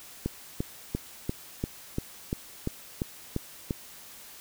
click train, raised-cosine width 3 ms, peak -15 dBFS, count 11, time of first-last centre 0.26-3.708 s, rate 2.9 Hz, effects white hiss -48 dBFS RMS until 4.4 s

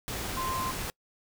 sine tone in noise, 1043 Hz, C6, 6 cents flat, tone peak -31 dBFS, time 0.37-0.71 s, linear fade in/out 0 ms, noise pink, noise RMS -35 dBFS, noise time 0.08-0.9 s, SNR +1 dB, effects noise-tail reverb RT60 0.1 s tail -26 dB re dry

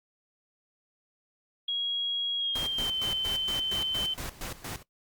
sine tone with pitch glide, 3300 to 3079 Hz, G#7 to G7, -12 to -32 cents, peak -27 dBFS, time 1.68-4.14 s, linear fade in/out 5 ms, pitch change -120 cents, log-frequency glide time 2.38-2.95 s
pink noise with tremolo, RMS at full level -37 dBFS, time 2.55-4.83 s, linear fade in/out 5 ms, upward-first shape square, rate 4.3 Hz, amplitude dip 80%
effects noise-tail reverb RT60 0.1 s tail -18 dB re dry + Opus 48 kbps

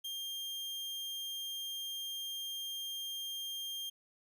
40% pulse tone, 3200 Hz, G7, 35 cents sharp, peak -38 dBFS, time 0.04-3.9 s, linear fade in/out 10 ms, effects none

